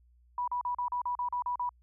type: tone bursts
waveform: sine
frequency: 980 Hz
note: B5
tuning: 14 cents flat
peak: -29 dBFS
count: 10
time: 0.38-1.692 s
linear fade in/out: 2 ms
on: 97 ms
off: 38 ms
effects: added 60 Hz sine -60 dBFS peak until 1.82 s